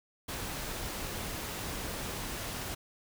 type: noise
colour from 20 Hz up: pink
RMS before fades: -38 dBFS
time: 0.28-2.75 s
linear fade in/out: 10 ms
effects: none